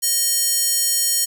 square tone with high-pass filter, 620 Hz, D#5, 6 cents flat, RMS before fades -19 dBFS, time 0.02-1.26 s, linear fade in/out 20 ms, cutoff 7200 Hz, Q 1.4, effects none

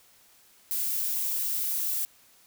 violet noise, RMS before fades -29 dBFS, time 0.71-2.05 s, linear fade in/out 0 ms, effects white hiss -59 dBFS RMS until 2.46 s

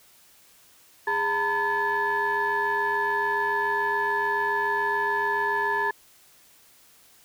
sine tone cluster, 411.1 / 907 / 994 / 1724 Hz, G#4 / A#5 / B5 / A6, -18 / -48 / +11 / -36 cents, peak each -30 / -26 / -29 / -25 dBFS, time 1.07-5.91 s, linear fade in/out 5 ms, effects tanh soft clip ceiling -16 dBFS + white hiss -56 dBFS RMS until 7.24 s

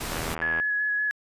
pink noise, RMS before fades -32 dBFS, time 0-0.35 s, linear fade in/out 10 ms
click train, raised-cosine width 0.5 ms, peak -17 dBFS, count 40, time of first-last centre 0.12-0.599 s, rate 81.4 Hz
sine tone with vibrato, 1689 Hz, G#6, 29 cents sharp, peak -23 dBFS, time 0.42-1.11 s, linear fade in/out 0 ms, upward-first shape square, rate 5.3 Hz, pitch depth 13 cents each way
effects resampled to 32000 Hz

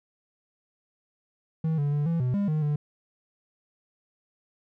triangle tone with pitch steps, 160.1 / 144.2 / 146.3 / 166.9 / 125.7 / 201.7 / 154.2 / 147.7 Hz, D#3 / D3 / D3 / E3 / B2 / G3 / D#3 / D3, +50 / -31 / -6 / +22 / +31 / +50 / -15 / +10 cents, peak -21 dBFS, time 1.64-2.76 s, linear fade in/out 5 ms, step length 140 ms, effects none

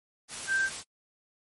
sine tone in noise, 1568 Hz, G6, in tune, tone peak -24 dBFS, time 0.47-0.7 s, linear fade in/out 50 ms, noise white, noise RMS -38 dBFS, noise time 0.28-0.84 s, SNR +11 dB, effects noise-tail reverb RT60 0.1 s tail -26 dB re dry + MP3 48 kbps

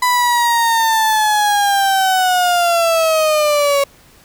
35% pulse linear sweep, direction down, 998 to 554.4 Hz, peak -10 dBFS, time 0.02-3.84 s, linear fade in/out 5 ms, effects pink hiss -47 dBFS RMS until 4.24 s

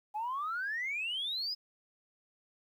sine exponential sweep, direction up, 823 to 5130 Hz, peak -32 dBFS, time 0.14-1.55 s, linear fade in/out 20 ms, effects tanh soft clip ceiling -29 dBFS + 11-bit

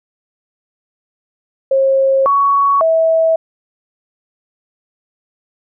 sine tone with pitch steps, 538 / 1119 / 650 Hz, C5 / C#6 / E5, +48 / +16 / -24 cents, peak -9 dBFS, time 1.71-3.36 s, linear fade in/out 5 ms, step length 550 ms, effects none

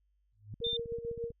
sine tone with exponential growth, 104.5 Hz, G#2, 11 cents sharp, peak -38 dBFS, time 0.32-0.54 s, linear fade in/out 5 ms, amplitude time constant 46 ms
click train, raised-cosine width 5 ms, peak -34 dBFS, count 13, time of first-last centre 0.54-1.304 s, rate 15.7 Hz
sine tone with tremolo, 466.2 Hz, A#4, in tune, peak -32 dBFS, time 0.61-1.32 s, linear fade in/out 10 ms, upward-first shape triangle, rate 6.8 Hz, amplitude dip 80%
sine tone, 3591 Hz, A7, 35 cents sharp, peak -31 dBFS, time 0.64-0.77 s, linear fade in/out 5 ms
effects added 50 Hz sine -70 dBFS peak until 1.4 s

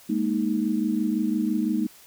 sine chord, Ab suspended second, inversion none, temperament just, 207.7 / 233.6 / 311.5 Hz, Ab3 / Bb3 / Eb4, 0 / +4 / +2 cents, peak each -26 dBFS, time 0.09-1.87 s, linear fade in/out 10 ms, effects white hiss -51 dBFS RMS until 2.06 s

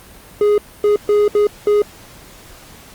triangle tone bursts at uneven times, 415.3 Hz, G#4, in tune, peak -8 dBFS, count 5, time 0.41-0.58 / 0.84-0.96 / 1.09-1.28 / 1.35-1.47 / 1.67-1.82 s, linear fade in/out 2 ms, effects pink hiss -41 dBFS RMS until 2.94 s + Opus 32 kbps

